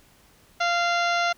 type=harmonic tone; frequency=693 Hz; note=F5; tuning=14 cents flat; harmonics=1 / 2 / 3 / 4 / 5 / 6 / 7 / 8 / 9; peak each=-24 / -25 / -30 / -33 / -35 / -35 / -42 / -41 / -41 dBFS; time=0.6-1.33 s; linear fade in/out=10 ms; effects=pink hiss -57 dBFS RMS until 1.37 s